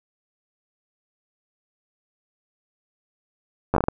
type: slowing click train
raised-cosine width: 1 ms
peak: -6 dBFS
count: 7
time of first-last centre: 3.74-3.884 s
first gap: 10 ms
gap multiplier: 1.35
effects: none